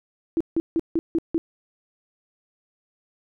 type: tone bursts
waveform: sine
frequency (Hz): 329.6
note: E4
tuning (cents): 0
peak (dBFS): -18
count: 6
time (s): 0.37-1.38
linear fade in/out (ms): 0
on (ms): 35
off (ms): 160
effects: none